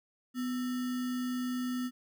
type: tone with sample-and-hold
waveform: sine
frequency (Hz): 249.8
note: B3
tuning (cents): +20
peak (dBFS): -31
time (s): 0.34-1.91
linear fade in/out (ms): 50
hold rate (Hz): 1575
effects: none